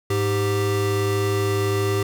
square tone pair together, 103.83 / 393 Hz, G#2 / G4, 0 / +4 cents, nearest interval octave + major seventh, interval 2304 cents, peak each -23 dBFS, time 0.1-2.03 s, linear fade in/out 5 ms, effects none

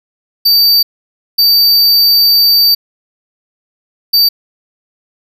square tone bursts at uneven times, 4626 Hz, D8, 27 cents flat, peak -6 dBFS, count 3, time 0.45-0.83 / 1.38-2.75 / 4.13-4.29 s, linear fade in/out 10 ms, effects none

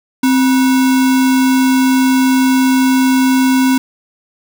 sine tone with sample-and-hold, 261.1 Hz, C4, 3 cents flat, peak -8 dBFS, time 0.23-3.78 s, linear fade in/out 5 ms, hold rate 1225 Hz, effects none

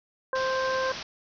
harmonic tone, 523.3 Hz, C5, in tune, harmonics 1 / 2 / 3, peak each -27 / -30 / -32 dBFS, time 0.33-0.92 s, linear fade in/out 2 ms
white low-pass noise, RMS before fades -38 dBFS, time 0.35-1.03 s, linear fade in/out 5 ms, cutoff 5800 Hz, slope 96 dB/octave
effects none

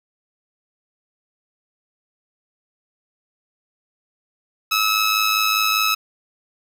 15% pulse tone with amplitude modulation, 1293 Hz, E6, 34 cents flat, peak -8 dBFS, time 4.71-5.95 s, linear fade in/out 10 ms, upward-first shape sine, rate 105 Hz, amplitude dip 50%, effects 8-bit

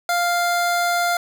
25% pulse tone, 698.5 Hz, F5, in tune, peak -14 dBFS, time 0.09-1.17 s, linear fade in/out 2 ms, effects none

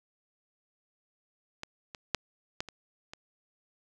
clicks, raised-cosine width 0.2 ms, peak -20 / -24 / -9 / -15 / -26 / -25 dBFS, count 6, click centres 1.634 / 1.948 / 2.147 / 2.605 / 2.687 / 3.135 s, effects none

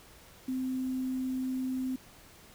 sine tone with quantisation, 258.7 Hz, C4, 19 cents flat, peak -30 dBFS, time 0.48-1.96 s, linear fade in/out 5 ms, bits 9, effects pink hiss -55 dBFS RMS until 2.54 s

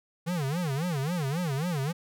square tone with vibrato, 155.56 Hz, D#3, in tune, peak -28 dBFS, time 0.26-1.93 s, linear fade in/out 20 ms, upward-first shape sine, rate 3.7 Hz, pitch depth 270 cents each way, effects none

